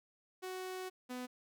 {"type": "tone pair in turn", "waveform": "sawtooth", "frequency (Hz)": [371.5, 250.2], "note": ["F#4", "B3"], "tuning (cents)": [7, 23], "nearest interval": "perfect fifth", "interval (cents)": 684, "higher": "first", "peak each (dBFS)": [-37, -37], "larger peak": "neither", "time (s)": [[0.42, 0.9], [1.09, 1.27]], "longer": "first", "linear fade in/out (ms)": 20, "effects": []}